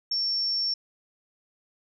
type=tone; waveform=sine; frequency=5450 Hz; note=F8; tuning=43 cents flat; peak=-24 dBFS; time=0.11-0.74 s; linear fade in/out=5 ms; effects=none